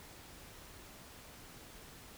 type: silence
effects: pink hiss -54 dBFS RMS until 2.17 s